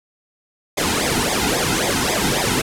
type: noise with flanger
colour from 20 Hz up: pink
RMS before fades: -19 dBFS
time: 0.77-2.62 s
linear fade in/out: 10 ms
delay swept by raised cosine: 0.69 to 1.79 ms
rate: 3.7 Hz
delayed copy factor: -0.9
effects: low-pass 11000 Hz 12 dB/octave